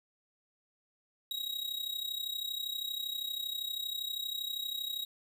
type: tone with amplitude modulation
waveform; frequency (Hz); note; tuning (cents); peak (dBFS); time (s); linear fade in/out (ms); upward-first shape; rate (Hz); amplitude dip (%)
45% pulse; 3817; A#7; +40; -32; 1.31-5.05; 2; sine; 32.6; 75
effects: none